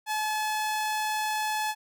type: tone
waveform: sawtooth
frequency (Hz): 858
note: A5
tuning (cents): -44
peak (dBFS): -23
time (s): 0.06-1.75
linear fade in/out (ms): 50
effects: none